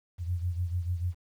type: beating tone pair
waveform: sine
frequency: 87 / 93.8 Hz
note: F2 / F#2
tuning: -6 / +24 cents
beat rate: 6.8 Hz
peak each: -29 / -35 dBFS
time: 0.18-1.15 s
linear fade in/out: 50 ms
effects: 10-bit